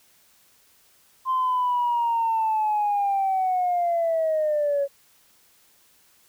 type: linear sweep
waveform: sine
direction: down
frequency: 1046.5 to 554.4 Hz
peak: -19 dBFS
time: 1.25-4.88 s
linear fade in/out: 50 ms
effects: tanh soft clip ceiling -16 dBFS + white hiss -59 dBFS RMS until 6.28 s